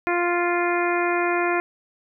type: harmonic tone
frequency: 349.2 Hz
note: F4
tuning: in tune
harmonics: 1 / 2 / 3 / 4 / 5 / 6 / 7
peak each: -23 / -26 / -28 / -29 / -30 / -31 / -31 dBFS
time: 0.07-1.6 s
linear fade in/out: 0 ms
effects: none